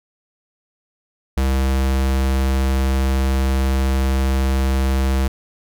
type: tone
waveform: square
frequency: 66.4 Hz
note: C2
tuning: 26 cents sharp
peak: -16 dBFS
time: 1.37-5.28 s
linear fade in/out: 5 ms
effects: none